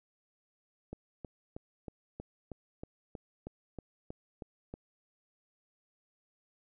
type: click train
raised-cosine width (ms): 2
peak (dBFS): -28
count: 13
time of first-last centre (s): 0.93-4.74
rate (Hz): 3.15
effects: none